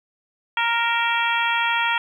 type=harmonic tone with a mistuned harmonic; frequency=466.2 Hz; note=A#4; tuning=in tune; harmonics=2 / 3 / 4 / 5 / 6 / 7; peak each=-23 / -25 / -26 / -27 / -28 / -28 dBFS; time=0.57-1.98 s; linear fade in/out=2 ms; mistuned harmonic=6; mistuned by=-57 cents; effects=9-bit